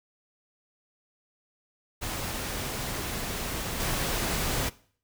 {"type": "noise with level steps", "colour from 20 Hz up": "pink", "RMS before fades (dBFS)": [-33, -29], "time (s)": [2.01, 4.7], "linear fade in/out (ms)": 20, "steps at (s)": 3.79, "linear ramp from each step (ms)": 20, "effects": ["noise-tail reverb RT60 0.5 s tail -20 dB re dry"]}